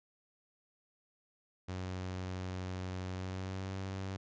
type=tone with pitch glide; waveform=sawtooth; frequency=92.3 to 95.78 Hz; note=F#2 to G2; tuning=-4 to -40 cents; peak=-34 dBFS; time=1.68-4.17 s; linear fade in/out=10 ms; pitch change=+64 cents; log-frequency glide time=3.09-3.73 s; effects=resampled to 16000 Hz